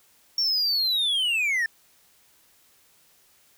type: linear sweep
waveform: triangle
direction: down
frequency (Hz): 5540 to 1760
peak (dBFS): -20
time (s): 0.38-1.66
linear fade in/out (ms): 2
effects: white hiss -60 dBFS RMS until 3.57 s